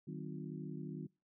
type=harmonic tone with a mistuned harmonic; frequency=51.1 Hz; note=G#1; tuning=27 cents flat; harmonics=3 / 4 / 5 / 6 / 7; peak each=-45 / -47 / -49 / -51 / -52 dBFS; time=0.07-1.07 s; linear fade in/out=10 ms; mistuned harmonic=4; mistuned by=-140 cents; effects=noise-tail reverb RT60 0.3 s tail -26 dB re dry